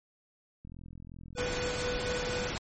click train, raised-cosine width 5 ms, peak -35 dBFS, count 31, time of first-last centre 0.65-1.353 s, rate 42.7 Hz
square tone with tremolo, 493.9 Hz, B4, in tune, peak -32 dBFS, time 1.35-2.52 s, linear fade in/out 50 ms, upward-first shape triangle, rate 4.2 Hz, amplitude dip 50%
pink noise, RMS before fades -35 dBFS, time 1.38-2.58 s, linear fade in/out 2 ms
effects MP3 32 kbps

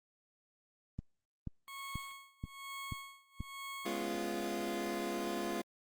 click train, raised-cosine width 5 ms, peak -27 dBFS, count 6, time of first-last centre 0.99-3.405 s, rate 2.07 Hz
20% pulse tone with tremolo, 1098 Hz, C#6, 17 cents flat, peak -37 dBFS, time 1.68-4.14 s, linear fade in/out 0 ms, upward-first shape sine, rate 1.1 Hz, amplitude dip 95%
25% pulse chord, C# dominant seventh, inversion second, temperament equal with one note detuned, 207.7 / 246.9 / 277.2 / 346 Hz, G#3 / B3 / C#4 / E#4, 0 / 0 / 0 / -16 cents, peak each -38 / -40 / -41 / -35 dBFS, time 3.85-5.62 s, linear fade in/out 10 ms
effects Opus 24 kbps

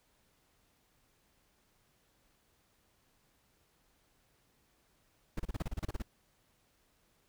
brown noise bursts, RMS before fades -35 dBFS, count 12, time 5.37-6.023 s, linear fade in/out 5 ms, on 26 ms, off 31 ms, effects pink hiss -72 dBFS RMS until 7.28 s

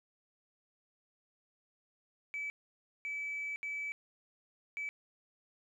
sine tone bursts at uneven times, 2300 Hz, D7, 37 cents flat, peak -35 dBFS, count 4, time 2.34-2.5 / 3.05-3.56 / 3.63-3.92 / 4.77-4.89 s, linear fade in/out 0 ms, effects tanh soft clip ceiling -32 dBFS + 12-bit

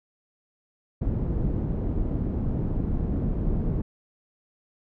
pink low-pass noise, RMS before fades -26 dBFS, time 1.01-3.82 s, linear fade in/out 10 ms, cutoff 280 Hz, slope 12 dB/octave, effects none

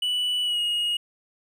triangle tone with pitch glide, 2960 to 2877 Hz, F#7 to F#7, 0 to -49 cents, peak -21 dBFS, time 0.02-0.97 s, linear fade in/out 5 ms, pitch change -49 cents, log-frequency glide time 0.43-0.6 s, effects none

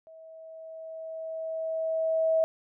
sine tone with level ramp, 645 Hz, E5, 38 cents flat, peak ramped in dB -47 to -20 dBFS, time 0.07-2.44 s, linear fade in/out 0 ms, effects none

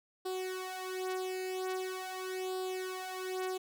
sawtooth tone with flanger, 372.7 Hz, F#4, 13 cents sharp, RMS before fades -38 dBFS, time 0.25-3.58 s, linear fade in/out 10 ms, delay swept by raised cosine 0.23 to 3.13 ms, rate 0.43 Hz, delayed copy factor +0.8, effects none

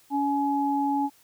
sine tone pair together, 281.7 / 844.1 Hz, C#4 / G#5, +28 / +28 cents, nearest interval octave + perfect fifth, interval 1900 cents, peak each -25 dBFS, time 0.1-1.1 s, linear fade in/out 50 ms, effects white hiss -59 dBFS RMS until 1.23 s

